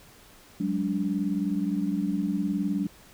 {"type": "tone cluster", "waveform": "sine", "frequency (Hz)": [185.7, 205.1, 289.3], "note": ["F#3", "G#3", "D4"], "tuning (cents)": [7, -21, -26], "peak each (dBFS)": -29, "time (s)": [0.6, 2.87], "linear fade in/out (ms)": 5, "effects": ["pink hiss -53 dBFS RMS until 3.13 s"]}